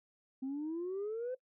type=exponential sweep; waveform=sine; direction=up; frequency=259 to 519 Hz; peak=-34 dBFS; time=0.42-1.35 s; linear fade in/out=10 ms; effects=noise-tail reverb RT60 0.1 s tail -20 dB re dry + tanh soft clip ceiling -33 dBFS